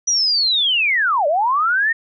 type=linear two-way sweep; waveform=sine; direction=down then up; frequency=5920 to 558 to 1868 Hz; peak=-14 dBFS; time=0.07-1.93 s; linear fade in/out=10 ms; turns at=1.27 s; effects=none